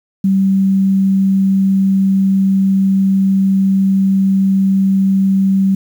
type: tone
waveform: sine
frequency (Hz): 193.3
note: G3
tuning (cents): -24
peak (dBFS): -9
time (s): 0.24-5.75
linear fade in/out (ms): 5
effects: 7-bit